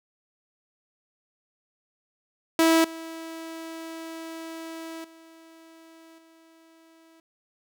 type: tone with level steps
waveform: sawtooth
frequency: 326.2 Hz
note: E4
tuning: 18 cents flat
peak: -13 / -32 / -45 / -50 dBFS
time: 2.59-7.2 s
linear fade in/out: 2 ms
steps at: 2.84 / 5.04 / 6.18 s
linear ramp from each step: 5 ms
effects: none